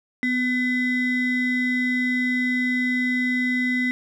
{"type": "ring-modulated tone", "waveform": "triangle", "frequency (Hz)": 880, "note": "A5", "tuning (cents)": 0, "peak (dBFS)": -15, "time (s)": [0.23, 3.91], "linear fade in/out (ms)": 0, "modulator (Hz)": 1130, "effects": []}